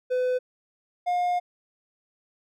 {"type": "tone pair in turn", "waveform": "triangle", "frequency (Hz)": [504, 712.8], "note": ["B4", "F5"], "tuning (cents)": [35, 35], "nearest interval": "tritone", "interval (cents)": 600, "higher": "second", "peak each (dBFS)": -20, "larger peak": "neither", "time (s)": [[0.1, 0.39], [1.06, 1.4]], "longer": "second", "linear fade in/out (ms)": 20, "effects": []}